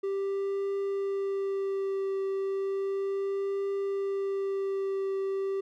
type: tone with vibrato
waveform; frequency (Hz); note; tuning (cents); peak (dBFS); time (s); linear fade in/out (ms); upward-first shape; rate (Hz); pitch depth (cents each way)
triangle; 392; G4; 0; -26; 0.03-5.61; 10; triangle; 0.34; 17
effects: none